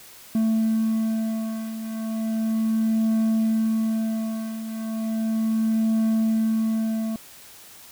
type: beating tone pair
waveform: triangle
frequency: 221.5 / 221.85 Hz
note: A3 / A3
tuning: +12 / +14 cents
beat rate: 0.35 Hz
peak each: -25 / -20 dBFS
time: 0.35-7.16 s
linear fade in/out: 2 ms
effects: white hiss -46 dBFS RMS until 7.91 s